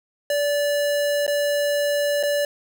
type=tone with dropouts; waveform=square; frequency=580 Hz; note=D5; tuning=22 cents flat; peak=-20 dBFS; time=0.3-2.45 s; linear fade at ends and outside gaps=2 ms; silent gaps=1.266-1.278 / 2.229-2.234 s; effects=none